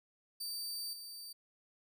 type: tone with level steps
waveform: sawtooth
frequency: 4632 Hz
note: D8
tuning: 25 cents flat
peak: -36 / -43 dBFS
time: 0.4-1.33 s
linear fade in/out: 10 ms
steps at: 0.93 s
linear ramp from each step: 2 ms
effects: none